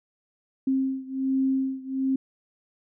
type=beating tone pair; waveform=sine; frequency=265.4 / 266.7 Hz; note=C4 / C4; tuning=+25 / +33 cents; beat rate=1.3 Hz; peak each=-25 / -27 dBFS; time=0.67-2.16 s; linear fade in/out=5 ms; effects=none